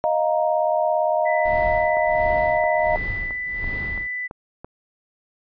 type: chord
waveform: sine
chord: Eb suspended second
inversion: none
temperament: just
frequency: 622.3 / 700 / 933.4 Hz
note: Eb5 / F5 / Bb5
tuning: 0 / +4 / +2 cents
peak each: -20 / -22 / -25 dBFS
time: 0.04-2.96 s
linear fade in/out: 0 ms
type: tone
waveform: sine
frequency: 1990 Hz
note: B6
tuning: 13 cents sharp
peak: -25 dBFS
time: 1.25-4.28 s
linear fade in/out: 20 ms
type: noise with tremolo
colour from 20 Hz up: brown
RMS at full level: -29 dBFS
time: 1.45-4.07 s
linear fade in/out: 2 ms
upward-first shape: sine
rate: 1.4 Hz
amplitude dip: 90%
type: click train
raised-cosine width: 1 ms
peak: -22 dBFS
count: 9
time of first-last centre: 1.97-4.646 s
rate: 2.99 Hz
effects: resampled to 11025 Hz